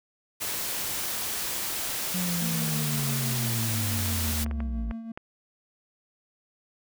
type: noise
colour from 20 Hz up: white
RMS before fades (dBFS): -31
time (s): 0.4-4.45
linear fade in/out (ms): 20
type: linear sweep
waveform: triangle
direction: down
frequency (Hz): 183.6 to 51.91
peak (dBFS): -26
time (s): 2.14-4.92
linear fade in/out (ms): 5
type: tone with tremolo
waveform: triangle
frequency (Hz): 226.8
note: A#3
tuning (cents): -47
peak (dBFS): -30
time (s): 2.41-5.12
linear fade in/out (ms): 5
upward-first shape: triangle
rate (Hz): 6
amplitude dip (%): 55
type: clicks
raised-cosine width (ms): 0.5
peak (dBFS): -23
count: 7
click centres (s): 3.99 / 4.059 / 4.463 / 4.512 / 4.604 / 4.911 / 5.175
effects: none